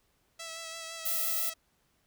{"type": "tone with vibrato", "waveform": "5% pulse", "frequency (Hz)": 656, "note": "E5", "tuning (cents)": -9, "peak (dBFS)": -28, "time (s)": [0.39, 1.54], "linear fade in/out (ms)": 10, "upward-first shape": "sine", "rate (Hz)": 5.9, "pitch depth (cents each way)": 19}
{"type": "noise", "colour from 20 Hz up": "violet", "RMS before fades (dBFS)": -31, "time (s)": [1.05, 1.5], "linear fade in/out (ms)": 10}
{"effects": ["pink hiss -72 dBFS RMS until 2.06 s"]}